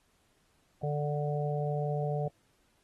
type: harmonic tone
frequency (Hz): 147.3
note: D3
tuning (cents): +6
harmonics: 1 / 3 / 4 / 5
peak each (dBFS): -31 / -36 / -37 / -38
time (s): 0.83-2.28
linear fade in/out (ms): 5
effects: pink hiss -71 dBFS RMS until 2.83 s + AAC 32 kbps